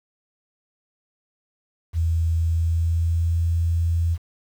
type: tone with pitch glide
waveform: sine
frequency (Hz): 82.41 to 84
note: E2 to E2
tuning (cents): 0 to +33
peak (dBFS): -18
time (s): 1.93-4.18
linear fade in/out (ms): 50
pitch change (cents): +33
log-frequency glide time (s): 2.38-3.36
effects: 8-bit